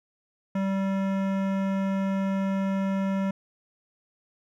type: tone with hard clipping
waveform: sine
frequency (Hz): 193.9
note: G3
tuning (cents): -19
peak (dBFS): -26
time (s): 0.55-3.31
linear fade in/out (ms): 5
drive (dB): 17
effects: none